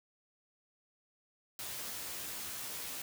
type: noise with comb filter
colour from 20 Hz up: white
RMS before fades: -42 dBFS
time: 1.59-3.02 s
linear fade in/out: 2 ms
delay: 15 ms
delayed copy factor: +0.65
effects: none